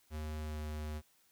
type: tone with pitch glide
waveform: square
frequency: 76.9 to 76.15 Hz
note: D#2 to D#2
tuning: -20 to -37 cents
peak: -39 dBFS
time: 0.1-1.02 s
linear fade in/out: 50 ms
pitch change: -17 cents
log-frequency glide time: 0.4-0.59 s
effects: white hiss -70 dBFS RMS until 1.31 s